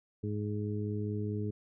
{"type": "harmonic tone", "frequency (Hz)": 104.6, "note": "G#2", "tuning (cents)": 13, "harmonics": [1, 2, 3, 4], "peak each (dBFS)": [-34, -38, -41, -40], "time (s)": [0.23, 1.51], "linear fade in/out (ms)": 10, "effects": []}